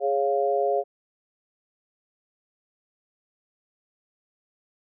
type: chord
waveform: sine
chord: Db major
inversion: second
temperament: equal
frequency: 415.3 / 554.4 / 698.5 Hz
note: Ab4 / Db5 / F5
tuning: 0 / 0 / 0 cents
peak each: -25 dBFS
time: 0-0.84 s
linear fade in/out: 50 ms
effects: none